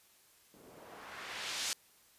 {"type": "noise with low-pass filter sweep", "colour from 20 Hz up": "blue", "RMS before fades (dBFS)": -43, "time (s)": [0.54, 1.73], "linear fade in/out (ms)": 0, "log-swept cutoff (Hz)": [300, 6200], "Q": 0.91, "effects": ["white hiss -65 dBFS RMS until 2.18 s", "resampled to 32000 Hz"]}